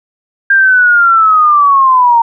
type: linear sweep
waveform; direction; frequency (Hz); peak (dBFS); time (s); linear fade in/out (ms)
sine; down; 1604 to 915; -4; 0.5-2.22; 5
effects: none